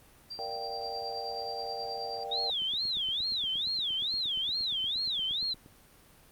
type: tone with tremolo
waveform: sine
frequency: 4715 Hz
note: D8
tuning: 6 cents sharp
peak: -37 dBFS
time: 0.3-2.24 s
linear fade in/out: 10 ms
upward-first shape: sine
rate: 9.4 Hz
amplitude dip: 55%
type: chord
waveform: sine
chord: G minor seventh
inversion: first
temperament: equal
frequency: 466.2 / 587.3 / 698.5 / 784 Hz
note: Bb4 / D5 / F5 / G5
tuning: 0 / 0 / 0 / 0 cents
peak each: -41 / -43 / -43 / -38 dBFS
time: 0.39-2.5 s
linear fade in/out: 0 ms
type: tone with vibrato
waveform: sine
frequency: 3617 Hz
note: A7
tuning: 47 cents sharp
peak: -29 dBFS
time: 2.31-5.54 s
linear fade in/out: 10 ms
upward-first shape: sine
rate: 2.3 Hz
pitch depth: 290 cents each way
type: click train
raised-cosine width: 3 ms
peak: -38 dBFS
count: 27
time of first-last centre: 2.62-5.661 s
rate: 8.55 Hz
effects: pink hiss -58 dBFS RMS until 6.31 s + Opus 32 kbps